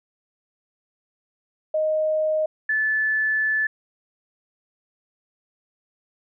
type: tone pair in turn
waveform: sine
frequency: 622.3 / 1739.9 Hz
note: D#5 / A6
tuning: 0 / -20 cents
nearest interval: octave + tritone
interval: 1780 cents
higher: second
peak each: -19 dBFS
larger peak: neither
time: 1.74-2.46 / 2.69-3.67 s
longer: second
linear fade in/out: 5 ms
effects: none